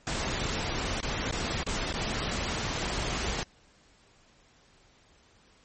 pink noise with dropouts, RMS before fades -31 dBFS, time 0.07-3.43 s, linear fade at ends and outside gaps 1 ms, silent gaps 1.004-1.029 / 1.312-1.324 / 1.632-1.665 / 1.928-1.939 s, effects pink hiss -61 dBFS RMS until 5.64 s + MP3 32 kbps

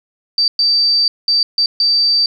sine tone bursts at uneven times, 4650 Hz, D8, 18 cents flat, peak -10 dBFS, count 5, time 0.38-0.48 / 0.59-1.08 / 1.28-1.43 / 1.58-1.66 / 1.8-2.26 s, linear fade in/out 2 ms, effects 8-bit

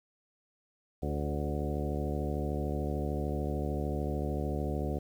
harmonic tone with a mistuned harmonic, 73.42 Hz, D2, in tune, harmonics 1 / 2 / 3 / 4 / 5 / 6 / 7 / 8 / 10, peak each -34 / -37 / -39 / -40 / -41 / -42 / -42 / -43 / -44 dBFS, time 1.02-4.99 s, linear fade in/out 10 ms, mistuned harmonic 6, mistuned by -21 cents, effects 10-bit

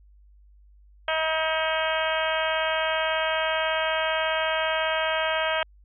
harmonic tone, 318.2 Hz, D#4, 39 cents sharp, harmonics 2 / 3 / 4 / 5 / 6 / 7 / 8 / 9 / 10, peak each -27 / -31 / -32 / -30 / -36 / -34 / -35 / -35 / -33 dBFS, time 1.08-5.63 s, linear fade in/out 2 ms, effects added 50 Hz sine -51 dBFS peak until 5.84 s

